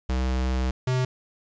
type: tone pair in turn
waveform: square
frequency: 64 / 128 Hz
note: C2 / C3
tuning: -38 / -38 cents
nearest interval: octave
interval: 1200 cents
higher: second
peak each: -23 / -22 dBFS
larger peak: second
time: 0.09-0.71 / 0.87-1.05 s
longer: first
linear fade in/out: 5 ms
effects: resampled to 16000 Hz + 9-bit